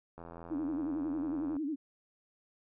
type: click train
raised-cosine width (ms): 1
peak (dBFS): -33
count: 118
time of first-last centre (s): 0.18-1.566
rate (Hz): 84.4
type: tone with vibrato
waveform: sine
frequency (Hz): 296.4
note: D4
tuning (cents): +16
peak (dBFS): -32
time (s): 0.5-1.76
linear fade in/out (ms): 20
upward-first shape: sine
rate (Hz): 11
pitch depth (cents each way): 150
effects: none